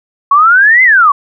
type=exponential two-way sweep; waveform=sine; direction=up then down; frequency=1095 to 2093 to 1098 Hz; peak=-3 dBFS; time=0.31-1.12 s; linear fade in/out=5 ms; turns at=0.83 s; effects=none